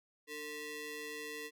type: ring-modulated tone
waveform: sawtooth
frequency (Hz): 749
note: F#5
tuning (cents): +21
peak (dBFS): -35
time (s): 0.27-1.51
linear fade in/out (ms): 50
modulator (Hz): 1200
effects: none